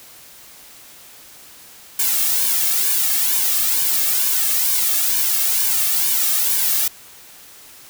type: noise with flanger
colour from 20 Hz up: blue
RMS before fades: -18 dBFS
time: 1.99-6.88 s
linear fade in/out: 5 ms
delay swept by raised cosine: 1.5 to 2.07 ms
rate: 2.2 Hz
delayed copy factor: -0.75
effects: white hiss -43 dBFS RMS until 7.89 s